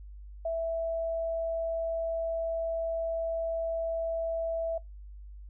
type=tone; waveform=sine; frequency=659.3 Hz; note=E5; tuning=in tune; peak=-28 dBFS; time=0.45-4.78 s; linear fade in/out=5 ms; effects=noise-tail reverb RT60 0.2 s tail -25 dB re dry + added 50 Hz sine -43 dBFS peak until 5.49 s